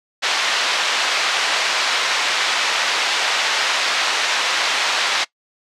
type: band-pass noise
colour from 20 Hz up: white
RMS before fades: -19 dBFS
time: 0.22-5.25 s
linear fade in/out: 20 ms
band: 700 to 4000 Hz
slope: 12 dB/octave
effects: noise-tail reverb RT60 0.1 s tail -21 dB re dry + low-pass 7000 Hz 12 dB/octave